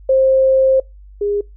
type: tone pair in turn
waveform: sine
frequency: 529 / 409 Hz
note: C5 / G#4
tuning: +19 / -26 cents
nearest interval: major third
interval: 445 cents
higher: first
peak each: -9 / -15 dBFS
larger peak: first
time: 0.09-0.8 / 1.21-1.41 s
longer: first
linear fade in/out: 5 ms
effects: noise-tail reverb RT60 0.2 s tail -24 dB re dry + added 49 Hz sine -37 dBFS peak until 1.56 s